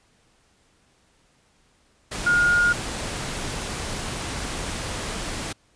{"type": "tone in noise", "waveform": "sine", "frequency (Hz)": 1426, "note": "F6", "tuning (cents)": 36, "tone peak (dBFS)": -16, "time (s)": [2.26, 2.73], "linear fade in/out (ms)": 10, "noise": "pink", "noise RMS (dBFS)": -30, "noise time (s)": [2.11, 5.53], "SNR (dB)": 11, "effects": ["pink hiss -62 dBFS RMS until 5.75 s", "resampled to 22050 Hz"]}